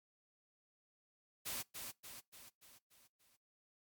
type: noise with echo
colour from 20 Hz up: white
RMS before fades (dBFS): -42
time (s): 1.45-1.63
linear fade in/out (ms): 20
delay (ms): 290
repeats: 6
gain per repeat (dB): -5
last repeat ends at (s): 3.37
effects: noise-tail reverb RT60 0.2 s tail -23 dB re dry + MP3 96 kbps